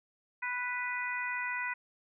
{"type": "harmonic tone", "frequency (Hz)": 493.9, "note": "B4", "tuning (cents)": 0, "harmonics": [2, 3, 4, 5], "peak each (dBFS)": [-39, -38, -36, -40], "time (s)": [0.42, 1.74], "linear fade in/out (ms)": 10, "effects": []}